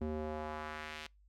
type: tone with band-pass filter sweep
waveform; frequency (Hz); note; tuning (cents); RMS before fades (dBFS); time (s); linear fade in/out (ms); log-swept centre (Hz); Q
square; 76.9; D#2; -20; -41; 0.01-1.07; 5; 290 to 3200; 1.2
effects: noise-tail reverb RT60 0.2 s tail -26 dB re dry + added 50 Hz sine -62 dBFS peak until 1.28 s